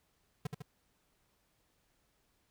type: tone with echo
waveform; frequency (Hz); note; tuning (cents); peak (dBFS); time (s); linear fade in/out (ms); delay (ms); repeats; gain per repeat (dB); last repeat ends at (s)
square; 146.83; D3; 0; -34; 0.45-0.47; 5; 76; 2; -4; 0.622
effects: pink hiss -75 dBFS RMS until 2.5 s